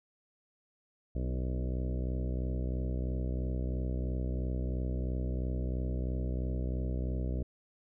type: harmonic tone with a mistuned harmonic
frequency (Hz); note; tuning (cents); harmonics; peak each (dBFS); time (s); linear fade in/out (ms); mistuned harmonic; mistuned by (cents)
63; B1; +35; 1 / 2 / 3 / 4 / 5 / 6 / 7 / 8 / 9 / 10; -32 / -38 / -42 / -44 / -46 / -48 / -49 / -50 / -51 / -52; 1.15-7.43; 5; 5; -18
effects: none